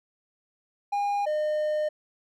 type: tone pair in turn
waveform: triangle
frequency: 812 / 608.3 Hz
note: G#5 / D#5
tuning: -39 / -39 cents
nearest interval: perfect fourth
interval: 500 cents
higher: first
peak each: -22 dBFS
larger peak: neither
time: 0.92-1.26 / 1.26-1.89 s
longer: second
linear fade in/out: 10 ms
effects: none